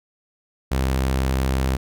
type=tone; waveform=sawtooth; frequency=65.8 Hz; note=C2; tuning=10 cents sharp; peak=-15 dBFS; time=0.71-1.77 s; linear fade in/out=10 ms; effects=none